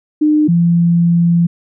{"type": "tone pair in turn", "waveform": "sine", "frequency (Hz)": [303.1, 170.65], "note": ["D#4", "F3"], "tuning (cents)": [-45, -40], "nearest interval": "minor seventh", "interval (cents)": 995, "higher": "first", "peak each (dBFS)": -8, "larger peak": "neither", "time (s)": [[0.21, 0.48], [0.48, 1.47]], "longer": "second", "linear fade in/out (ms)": 10, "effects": []}